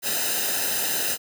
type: noise with comb filter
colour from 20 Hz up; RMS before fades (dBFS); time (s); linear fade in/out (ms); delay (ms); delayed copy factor
white; -25; 0.02-1.18; 50; 0.89; -0.75
effects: none